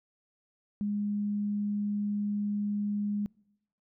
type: tone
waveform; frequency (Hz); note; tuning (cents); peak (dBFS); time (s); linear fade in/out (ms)
sine; 205.9; G#3; -15; -28; 0.81-3.26; 0
effects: noise-tail reverb RT60 0.9 s tail -26 dB re dry